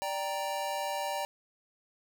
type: chord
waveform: square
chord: G minor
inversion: second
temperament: equal with one note detuned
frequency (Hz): 587.3 / 784 / 935.6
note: D5 / G5 / Bb5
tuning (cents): 0 / 0 / +6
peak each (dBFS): -37 / -37 / -37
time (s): 0.02-1.25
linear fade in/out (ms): 0
effects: none